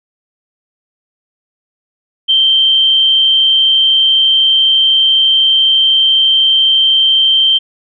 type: tone with amplitude modulation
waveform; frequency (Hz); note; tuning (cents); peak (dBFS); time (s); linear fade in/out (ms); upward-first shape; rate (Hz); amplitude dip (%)
sine; 3134; G7; -1; -5; 2.28-7.59; 20; sine; 140; 35
effects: none